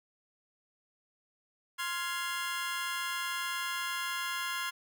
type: chord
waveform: 25% pulse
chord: F minor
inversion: second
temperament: just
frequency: 1047.7 / 1396.9 / 1676.3 Hz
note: C6 / F6 / Ab6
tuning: +2 / 0 / +16 cents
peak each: -33 / -34 / -35 dBFS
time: 1.78-4.71 s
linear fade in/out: 20 ms
effects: none